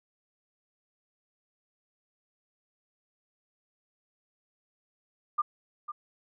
sine tone with echo, 1200 Hz, D6, 37 cents sharp, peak -23 dBFS, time 5.38-5.42 s, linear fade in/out 10 ms, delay 500 ms, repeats 1, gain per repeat -11 dB, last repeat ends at 5.92 s, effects none

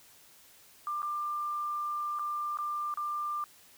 sine tone with dropouts, 1191 Hz, D6, 24 cents sharp, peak -31 dBFS, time 0.87-3.44 s, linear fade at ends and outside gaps 1 ms, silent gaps 1.02-1.029 / 2.188-2.194 / 2.572-2.587 / 2.94-2.973 s, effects white hiss -58 dBFS RMS until 3.77 s

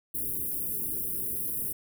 white band-stop noise, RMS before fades -32 dBFS, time 0.14-1.73 s, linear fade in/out 10 ms, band 440 to 10000 Hz, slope 48 dB/octave, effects none

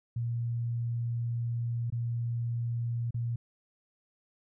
sine tone with dropouts, 117.9 Hz, A#2, 20 cents sharp, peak -29 dBFS, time 0.16-3.36 s, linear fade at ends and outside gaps 5 ms, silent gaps 1.902-1.923 / 3.108-3.143 s, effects none

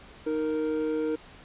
triangle tone pair together, 311.1 / 465.8 Hz, D#4 / A#4, 0 / -1 cents, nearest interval perfect fifth, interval 699 cents, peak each -27 / -26 dBFS, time 0.26-1.16 s, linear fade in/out 10 ms, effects pink hiss -50 dBFS RMS until 1.44 s + resampled to 8000 Hz

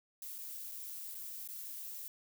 violet noise with dropouts, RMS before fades -45 dBFS, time 0.22-2.08 s, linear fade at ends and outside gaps 1 ms, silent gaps 0.382-0.386 / 0.715-0.719 / 1.146-1.151 / 1.476-1.487 s, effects none

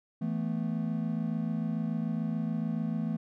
triangle chord, E suspended fourth, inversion none, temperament equal, 164.81 / 220 / 246.9 Hz, E3 / A3 / B3, 0 / 0 / 0 cents, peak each -31 / -30 / -35 dBFS, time 0.21-3.17 s, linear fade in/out 10 ms, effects none

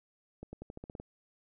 accelerating click train, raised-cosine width 2 ms, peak -30 dBFS, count 9, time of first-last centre 0.43-1 s, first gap 100 ms, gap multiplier 0.9, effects none

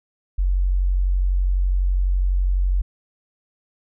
sine tone, 46 Hz, F#1, 9 cents flat, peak -16 dBFS, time 0.38-2.82 s, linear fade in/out 10 ms, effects none

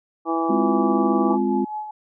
harmonic tone, 164.81 Hz, E3, in tune, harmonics 2 / 3 / 4 / 5 / 6 / 7, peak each -23 / -30 / -31 / -25 / -35 / -27 dBFS, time 0.25-1.38 s, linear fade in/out 50 ms
sine chord, F minor, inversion first, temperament equal, 207.7 / 261.6 / 349.2 Hz, Ab3 / C4 / F4, 0 / 0 / 0 cents, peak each -23 dBFS, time 0.49-1.65 s, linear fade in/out 10 ms
sine tone with tremolo, 851 Hz, G#5, 42 cents sharp, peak -25 dBFS, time 1.3-1.91 s, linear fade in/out 5 ms, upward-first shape sine, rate 4.8 Hz, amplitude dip 55%
effects none

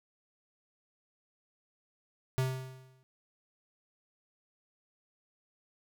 square tone with exponential decay, 130.4 Hz, C3, 5 cents flat, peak -26 dBFS, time 2.38-3.03 s, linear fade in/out 0 ms, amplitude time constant 140 ms, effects none

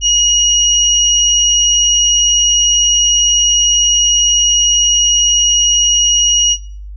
sine tone pair together, 2889 / 5760 Hz, F#7 / F#8, -42 / -47 cents, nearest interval octave, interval 1195 cents, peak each -11 dBFS, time 0.01-6.57 s, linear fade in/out 50 ms, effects noise-tail reverb RT60 0.4 s tail -17 dB re dry + added 50 Hz sine -26 dBFS peak until 6.96 s

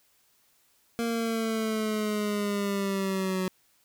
25% pulse linear sweep, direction down, 233.1 to 185 Hz, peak -23 dBFS, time 0.99-3.48 s, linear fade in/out 0 ms, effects white hiss -66 dBFS RMS until 3.84 s

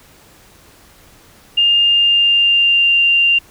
sine tone with pitch glide, 2813 to 2784 Hz, F7 to F7, +12 to -6 cents, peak -9 dBFS, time 1.57-3.39 s, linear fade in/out 10 ms, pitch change -18 cents, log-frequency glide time 1.78-2.99 s, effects pink hiss -46 dBFS RMS until 3.5 s

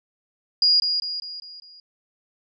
sine tone with echo, 4865 Hz, D#8, 40 cents flat, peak -14 dBFS, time 0.62-0.8 s, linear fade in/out 2 ms, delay 200 ms, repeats 5, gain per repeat -6 dB, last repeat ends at 1.8 s, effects none

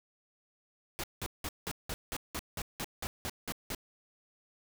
pink noise bursts, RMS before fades -37 dBFS, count 13, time 0.99-3.748 s, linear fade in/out 0 ms, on 46 ms, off 180 ms, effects none

